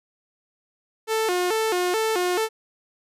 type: tone with vibrato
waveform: sawtooth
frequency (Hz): 398.2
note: G4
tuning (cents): +27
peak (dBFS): -17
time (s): 1.07-2.49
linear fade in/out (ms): 50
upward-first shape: square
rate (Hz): 2.3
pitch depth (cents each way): 180
effects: resampled to 32000 Hz